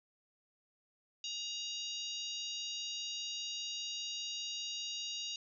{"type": "harmonic tone", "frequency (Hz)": 945, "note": "A#5", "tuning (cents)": 23, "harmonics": [3, 4, 5, 6, 7], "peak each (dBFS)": [-43, -43, -46, -50, -47], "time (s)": [1.24, 5.36], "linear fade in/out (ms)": 2, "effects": []}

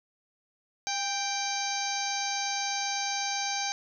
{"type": "harmonic tone with a mistuned harmonic", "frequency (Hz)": 784, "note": "G5", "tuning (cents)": 0, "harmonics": [1, 2, 3, 4, 5, 6, 7, 8], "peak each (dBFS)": [-33, -39, -37, -44, -38, -38, -40, -35], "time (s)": [0.87, 3.72], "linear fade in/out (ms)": 0, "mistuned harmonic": 1, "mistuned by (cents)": 40, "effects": []}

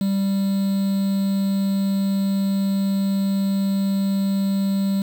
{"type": "tone with quantisation", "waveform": "triangle", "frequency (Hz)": 196, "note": "G3", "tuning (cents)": 0, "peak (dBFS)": -16, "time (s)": [0.01, 5.02], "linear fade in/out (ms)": 2, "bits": 6, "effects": []}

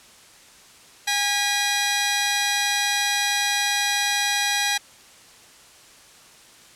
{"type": "tone pair together", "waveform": "10% pulse", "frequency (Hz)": [817, 1943.2], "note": ["G#5", "B6"], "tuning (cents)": [-29, -29], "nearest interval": "octave + minor third", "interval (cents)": 1500, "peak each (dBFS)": -14, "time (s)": [1.07, 4.78], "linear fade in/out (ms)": 10, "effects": ["white hiss -49 dBFS RMS until 6.75 s", "low-pass 9000 Hz 12 dB/octave"]}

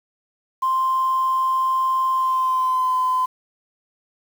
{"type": "tone with pitch glide", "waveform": "sine", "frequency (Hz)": [1046.5, 1021.4], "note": ["C6", "C6"], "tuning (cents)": [0, -42], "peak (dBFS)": -16, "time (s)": [0.62, 3.26], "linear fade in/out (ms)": 10, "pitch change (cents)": -42, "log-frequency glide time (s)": [2.13, 2.94], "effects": ["tanh soft clip ceiling -13 dBFS", "7-bit"]}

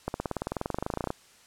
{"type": "accelerating click train", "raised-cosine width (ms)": 1, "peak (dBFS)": -15, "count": 24, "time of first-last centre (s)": [0.08, 1.104], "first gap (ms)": 61, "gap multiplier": 0.97, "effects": ["white hiss -57 dBFS RMS until 1.46 s", "low-pass 9000 Hz 12 dB/octave"]}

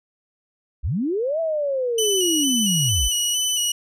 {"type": "linear two-way sweep", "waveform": "sine", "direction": "up then down", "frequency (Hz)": [44.65, 665, 44.65], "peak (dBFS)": -20, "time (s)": [0.83, 3.09], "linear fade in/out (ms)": 20, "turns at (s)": 1.4}
{"type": "tone with vibrato", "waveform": "20% pulse", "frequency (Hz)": 2960, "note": "F#7", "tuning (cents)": 0, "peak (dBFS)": -14, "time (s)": [1.98, 3.72], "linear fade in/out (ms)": 5, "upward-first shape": "square", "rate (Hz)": 2.2, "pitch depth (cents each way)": 26}
{"effects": []}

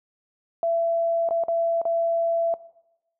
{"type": "tone with dropouts", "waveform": "sine", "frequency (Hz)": 670, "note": "E5", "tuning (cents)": 28, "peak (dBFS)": -20, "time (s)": [0.63, 2.54], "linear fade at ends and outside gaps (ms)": 1, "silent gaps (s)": [[1.289, 1.308], [1.437, 1.483], [1.816, 1.853]], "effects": ["noise-tail reverb RT60 0.9 s tail -19 dB re dry"]}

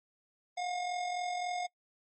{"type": "tone with amplitude modulation", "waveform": "square", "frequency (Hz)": 717, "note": "F5", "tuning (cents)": 45, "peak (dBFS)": -32, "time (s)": [0.57, 1.67], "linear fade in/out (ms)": 10, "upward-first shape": "sine", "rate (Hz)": 43.7, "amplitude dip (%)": 45, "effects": ["noise-tail reverb RT60 0.1 s tail -24 dB re dry", "MP3 32 kbps"]}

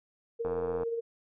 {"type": "tone with tremolo", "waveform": "sine", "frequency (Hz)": 462.5, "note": "A#4", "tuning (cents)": -14, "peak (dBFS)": -28, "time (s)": [0.39, 1.01], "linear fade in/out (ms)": 20, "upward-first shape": "sine", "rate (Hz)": 17, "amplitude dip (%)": 45}
{"type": "click train", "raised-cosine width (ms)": 1, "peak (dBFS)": -24, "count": 34, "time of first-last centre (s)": [0.45, 0.833], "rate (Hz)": 86.1}
{"effects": []}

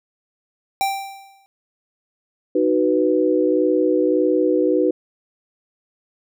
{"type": "tone with exponential decay", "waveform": "square", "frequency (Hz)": 784, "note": "G5", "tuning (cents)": 0, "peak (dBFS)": -16, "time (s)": [0.81, 1.46], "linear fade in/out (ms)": 0, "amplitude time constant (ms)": 140}
{"type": "chord", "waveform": "sine", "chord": "B major", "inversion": "first", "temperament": "just", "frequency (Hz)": [308.7, 370.4, 493.9], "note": ["D#4", "F#4", "B4"], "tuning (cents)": [-14, 2, 0], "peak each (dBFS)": -19, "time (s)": [2.55, 4.91], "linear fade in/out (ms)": 5}
{"effects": []}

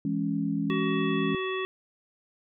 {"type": "chord", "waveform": "sine", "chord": "C# minor", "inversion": "first", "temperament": "just", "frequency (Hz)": [166.31, 207.9, 277.2], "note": ["E3", "G#3", "C#4"], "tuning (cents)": [16, 2, 0], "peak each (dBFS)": [-31, -30, -29], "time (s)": [0.05, 1.35], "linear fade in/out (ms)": 2}
{"type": "harmonic tone", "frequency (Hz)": 376.4, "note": "F#4", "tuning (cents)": 30, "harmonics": [1, 3, 5, 7, 9], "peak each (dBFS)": [-30, -35, -37, -38, -40], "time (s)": [0.7, 1.65], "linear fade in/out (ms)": 0}
{"effects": []}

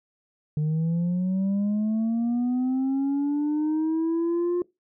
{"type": "linear sweep", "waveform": "sine", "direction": "up", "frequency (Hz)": [149.5, 355.5], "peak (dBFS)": -19, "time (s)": [0.57, 4.62], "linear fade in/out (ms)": 2, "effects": ["noise-tail reverb RT60 0.2 s tail -22 dB re dry", "tanh soft clip ceiling -21 dBFS"]}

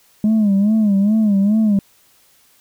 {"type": "tone with vibrato", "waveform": "sine", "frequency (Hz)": 207.7, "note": "G#3", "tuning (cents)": 0, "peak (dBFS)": -9, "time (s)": [0.24, 1.79], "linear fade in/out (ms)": 2, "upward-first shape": "sine", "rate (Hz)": 2.4, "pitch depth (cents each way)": 110, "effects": ["tanh soft clip ceiling -10 dBFS", "white hiss -54 dBFS RMS until 2.6 s"]}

